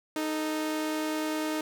sawtooth tone pair together, 310.1 / 440 Hz, D#4 / A4, -6 / 0 cents, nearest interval tritone, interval 606 cents, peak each -25 / -35 dBFS, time 0.16-1.61 s, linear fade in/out 2 ms, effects none

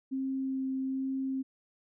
sine tone with vibrato, 265.4 Hz, C4, 25 cents sharp, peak -30 dBFS, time 0.11-1.43 s, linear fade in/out 20 ms, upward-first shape sine, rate 1.2 Hz, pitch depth 8 cents each way, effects none

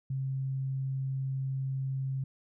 sine tone, 133.8 Hz, C3, 39 cents sharp, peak -30 dBFS, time 0.1-2.24 s, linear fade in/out 5 ms, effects none

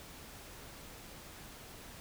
silence, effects pink hiss -51 dBFS RMS until 2 s

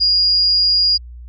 sine tone, 4857 Hz, D#8, 43 cents flat, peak -11 dBFS, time 0-0.98 s, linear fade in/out 20 ms, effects added 60 Hz sine -32 dBFS peak until 1.28 s

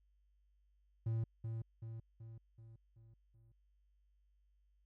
triangle tone with echo, 113 Hz, A2, 47 cents sharp, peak -32 dBFS, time 1.06-1.24 s, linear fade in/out 5 ms, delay 380 ms, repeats 6, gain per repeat -5 dB, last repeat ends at 3.52 s, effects added 50 Hz sine -70 dBFS peak until 4.85 s

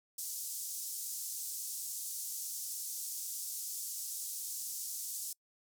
pink band-pass noise, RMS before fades -41 dBFS, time 0.18-5.33 s, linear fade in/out 5 ms, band 6000 to 16000 Hz, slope 24 dB/octave, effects noise-tail reverb RT60 0.1 s tail -25 dB re dry

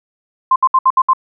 sine tone bursts, 1046.5 Hz, C6, in tune, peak -7 dBFS, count 6, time 0.51-1.134 s, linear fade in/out 5 ms, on 49 ms, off 66 ms, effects none

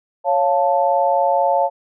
sine chord, Db augmented, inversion none, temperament equal, 554.4 / 698.5 / 880 Hz, Db5 / F5 / A5, 0 / 0 / 0 cents, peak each -18 dBFS, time 0.24-1.7 s, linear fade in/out 50 ms, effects none

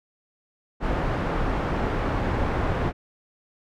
pink low-pass noise, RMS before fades -25 dBFS, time 0.8-2.93 s, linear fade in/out 50 ms, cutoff 1400 Hz, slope 12 dB/octave, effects none

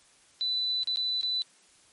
sine tone with dropouts, 3989 Hz, B7, 17 cents sharp, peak -26 dBFS, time 0.41-1.42 s, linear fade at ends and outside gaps 0 ms, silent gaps 0.833-0.873 / 0.959-0.971 / 1.212-1.231 s, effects white hiss -60 dBFS RMS until 1.92 s + MP3 48 kbps

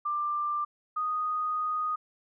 sine tone pair in turn, 1186 / 1241.2 Hz, D6 / D#6, +17 / -5 cents, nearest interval minor second, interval 78 cents, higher second, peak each -27 dBFS, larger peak neither, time 0.05-0.65 / 0.96-1.96 s, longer second, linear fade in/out 10 ms, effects none

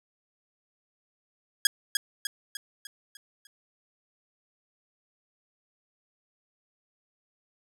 10% pulse tone with echo, 1654 Hz, G#6, 8 cents flat, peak -7 dBFS, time 1.65-1.67 s, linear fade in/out 2 ms, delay 300 ms, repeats 6, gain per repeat -6 dB, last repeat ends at 3.47 s, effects none

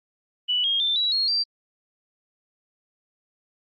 sine tone with pitch steps, 2960 / 3247 / 3561 / 3906 / 4284 / 4699 Hz, F#7 / G#7 / A7 / B7 / C8 / D8, 0 / -40 / +20 / -20 / +40 / 0 cents, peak -20 dBFS, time 0.48-1.44 s, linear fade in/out 20 ms, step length 160 ms, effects Opus 24 kbps

